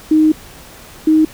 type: tone pair in turn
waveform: sine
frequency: 311.1 / 313.1 Hz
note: D#4 / D#4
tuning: 0 / +11 cents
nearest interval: unison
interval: 11 cents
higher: second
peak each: -7 dBFS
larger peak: neither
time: 0.11-0.32 / 1.07-1.25 s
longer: first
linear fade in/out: 5 ms
effects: pink hiss -38 dBFS RMS until 1.33 s